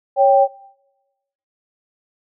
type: tone pair together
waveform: sine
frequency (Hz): 554 / 786.9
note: C#5 / G5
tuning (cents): -1 / +6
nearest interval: tritone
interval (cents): 607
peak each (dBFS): -12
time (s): 0.16-0.48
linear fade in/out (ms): 50
effects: noise-tail reverb RT60 1.0 s tail -23 dB re dry

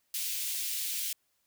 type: high-pass noise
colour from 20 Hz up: white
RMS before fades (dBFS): -34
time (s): 0.14-1.13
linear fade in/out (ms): 2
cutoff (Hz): 2400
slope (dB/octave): 24
effects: white hiss -75 dBFS RMS until 1.46 s

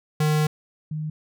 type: tone pair in turn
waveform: square / sine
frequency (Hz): 152.7 / 154.21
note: D#3 / D#3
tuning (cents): -32 / -15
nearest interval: unison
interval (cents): 17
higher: second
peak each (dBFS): -19 / -26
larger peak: first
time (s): 0.2-0.47 / 0.91-1.1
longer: first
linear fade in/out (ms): 5
effects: none

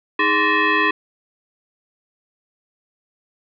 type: tone with frequency modulation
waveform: sine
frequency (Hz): 413.5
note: G#4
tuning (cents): -8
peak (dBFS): -14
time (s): 0.19-0.91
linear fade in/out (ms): 5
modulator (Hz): 727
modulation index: 3.1
effects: none

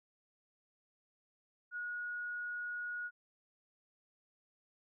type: tone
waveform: sine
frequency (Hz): 1450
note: F#6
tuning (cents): -35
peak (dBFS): -38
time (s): 1.71-3.11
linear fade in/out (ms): 50
effects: none

